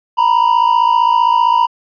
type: tone pair together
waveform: triangle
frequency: 932.4 / 987.8 Hz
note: A#5 / B5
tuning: 0 / 0 cents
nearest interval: minor second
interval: 100 cents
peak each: -10 dBFS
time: 0.17-1.67 s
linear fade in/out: 20 ms
effects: resampled to 11025 Hz